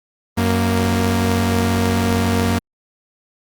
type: tone pair together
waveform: sawtooth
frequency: 92.5 / 233.1 Hz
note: F#2 / A#3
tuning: 0 / 0 cents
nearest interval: octave + major third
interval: 1600 cents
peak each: -14 dBFS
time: 0.37-2.59 s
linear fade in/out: 10 ms
effects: Opus 24 kbps